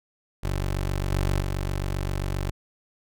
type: tone with level steps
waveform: 20% pulse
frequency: 47.55 Hz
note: F#1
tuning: 48 cents sharp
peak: -20 / -17 / -21 dBFS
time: 0.43-2.51 s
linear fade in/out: 10 ms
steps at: 1.12 / 1.41 s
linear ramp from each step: 5 ms
effects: none